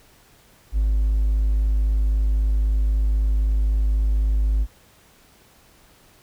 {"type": "tone with hard clipping", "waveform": "triangle", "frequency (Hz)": 51.91, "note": "G#1", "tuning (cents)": 0, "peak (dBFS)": -17, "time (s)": [0.72, 4.67], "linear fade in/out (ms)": 50, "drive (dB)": 4, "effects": ["pink hiss -54 dBFS RMS until 6.22 s"]}